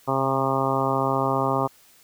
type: harmonic tone with a mistuned harmonic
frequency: 134.7 Hz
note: C#3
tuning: 49 cents flat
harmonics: 1 / 2 / 3 / 4 / 5 / 6 / 7 / 8 / 9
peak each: -29 / -29 / -29 / -29 / -29 / -29 / -29 / -29 / -29 dBFS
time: 0.07-1.68 s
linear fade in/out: 20 ms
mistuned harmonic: 1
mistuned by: -25 cents
effects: white hiss -55 dBFS RMS until 2.03 s